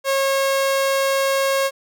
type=tone; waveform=sawtooth; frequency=544 Hz; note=C#5; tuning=33 cents flat; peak=-13 dBFS; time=0.04-1.71 s; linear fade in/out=50 ms; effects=none